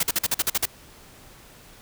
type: noise bursts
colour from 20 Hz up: white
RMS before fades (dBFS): -22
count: 9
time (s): 0-0.656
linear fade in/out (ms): 5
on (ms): 32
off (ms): 46
effects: pink hiss -49 dBFS RMS until 1.81 s